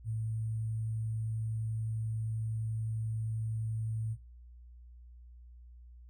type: tone with sample-and-hold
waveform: sine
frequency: 111 Hz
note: A2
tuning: 16 cents sharp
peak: -32 dBFS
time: 0.04-4.17 s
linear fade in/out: 50 ms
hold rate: 8820 Hz
effects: noise-tail reverb RT60 0.3 s tail -23 dB re dry + added 60 Hz sine -50 dBFS peak until 6.09 s